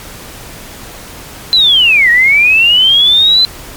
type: linear two-way sweep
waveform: sine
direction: down then up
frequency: 4082 to 1865 to 4082 Hz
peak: -4 dBFS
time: 1.53-3.45 s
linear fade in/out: 0 ms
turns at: 2.1 s
effects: pink hiss -30 dBFS RMS until 3.76 s + MP3 96 kbps